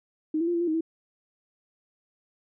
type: tone with pitch steps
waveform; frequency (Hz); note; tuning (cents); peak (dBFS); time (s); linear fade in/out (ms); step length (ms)
sine; 311.6 / 334.3 / 348.3 / 339.3 / 347.5 / 314.3 / 326.3; D#4 / E4 / F4 / F4 / F4 / D#4 / E4; +3 / +24 / -5 / -50 / -9 / +18 / -18; -23; 0.34-0.809; 5; 67
effects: none